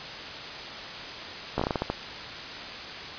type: slowing click train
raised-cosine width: 1 ms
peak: -12 dBFS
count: 9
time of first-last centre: 1.58-1.9 s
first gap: 15 ms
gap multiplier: 1.27
effects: white hiss -37 dBFS RMS until 3.18 s + resampled to 11025 Hz

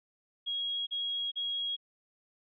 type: tone bursts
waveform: sine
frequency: 3298 Hz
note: G#7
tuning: 13 cents flat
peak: -31 dBFS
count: 3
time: 0.46-1.766 s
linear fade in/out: 20 ms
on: 410 ms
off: 38 ms
effects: none

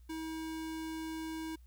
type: tone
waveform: square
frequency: 320 Hz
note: D#4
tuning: 49 cents sharp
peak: -39 dBFS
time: 0.09-1.56 s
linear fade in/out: 10 ms
effects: added 60 Hz sine -54 dBFS peak until 1.66 s + white hiss -75 dBFS RMS until 1.66 s

